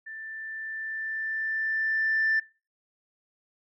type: tone with level ramp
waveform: sine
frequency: 1772 Hz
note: A6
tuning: 12 cents sharp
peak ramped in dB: -38 to -20 dBFS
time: 0.06-2.4 s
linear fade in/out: 10 ms
effects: noise-tail reverb RT60 0.3 s tail -19 dB re dry + tanh soft clip ceiling -18 dBFS